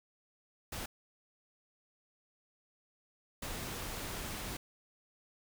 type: noise bursts at uneven times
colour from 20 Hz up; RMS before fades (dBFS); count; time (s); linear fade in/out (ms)
pink; -41; 2; 0.72-0.86 / 3.42-4.57; 5
effects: none